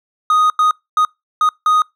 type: tone bursts at uneven times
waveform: triangle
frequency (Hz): 1244.5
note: D#6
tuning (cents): 0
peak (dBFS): -8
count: 5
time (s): 0.3-0.5 / 0.59-0.71 / 0.97-1.05 / 1.41-1.49 / 1.66-1.82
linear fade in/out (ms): 2
effects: noise-tail reverb RT60 0.2 s tail -26 dB re dry